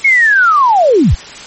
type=linear sweep; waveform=sine; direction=down; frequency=2217 to 31.79 Hz; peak=-5 dBFS; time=0.04-1.15 s; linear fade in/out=10 ms; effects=white hiss -30 dBFS RMS until 1.46 s + MP3 32 kbps